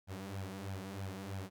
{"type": "tone with flanger", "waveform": "sawtooth", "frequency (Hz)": 96.9, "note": "G2", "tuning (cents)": -20, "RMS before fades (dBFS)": -43, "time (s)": [0.07, 1.5], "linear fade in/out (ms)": 50, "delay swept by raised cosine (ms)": [1.2, 6.2], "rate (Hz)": 3.1, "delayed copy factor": 0.75, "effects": []}